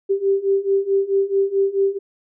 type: beating tone pair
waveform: sine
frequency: 390 / 394.6 Hz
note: G4 / G4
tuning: -9 / +11 cents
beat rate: 4.6 Hz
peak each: -20 / -18 dBFS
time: 0.09-1.99 s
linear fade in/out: 20 ms
effects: none